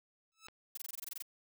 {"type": "tone with exponential growth", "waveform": "10% pulse", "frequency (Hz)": 1307, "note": "E6", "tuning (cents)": -15, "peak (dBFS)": -39, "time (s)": [0.32, 0.47], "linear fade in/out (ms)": 0, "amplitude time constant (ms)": 31}
{"type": "click", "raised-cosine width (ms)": 0.3, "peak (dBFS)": -38, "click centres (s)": 0.485}
{"type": "noise bursts", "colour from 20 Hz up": "blue", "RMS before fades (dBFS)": -42, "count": 11, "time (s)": [0.75, 1.224], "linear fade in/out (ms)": 5, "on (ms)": 24, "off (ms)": 21}
{"effects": []}